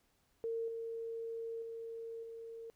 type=tone with level steps; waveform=sine; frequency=456.7 Hz; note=A#4; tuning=36 cents flat; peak=-35 / -39 / -42 / -45 dBFS; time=0.44-2.7 s; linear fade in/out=0 ms; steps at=0.68 / 1.62 / 2.23 s; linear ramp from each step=2 ms; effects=pink hiss -75 dBFS RMS until 2.75 s